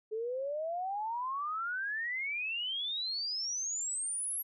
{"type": "exponential sweep", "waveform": "sine", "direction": "up", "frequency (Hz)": [426.3, 11620], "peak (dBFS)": -33, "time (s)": [0.11, 4.43], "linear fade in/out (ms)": 20, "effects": []}